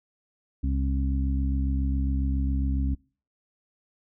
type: harmonic tone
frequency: 67.3 Hz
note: C2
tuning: 49 cents sharp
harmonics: 1 / 2 / 3 / 4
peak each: -24 / -34 / -36 / -32 dBFS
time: 0.63-2.95 s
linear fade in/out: 10 ms
effects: noise-tail reverb RT60 0.4 s tail -24 dB re dry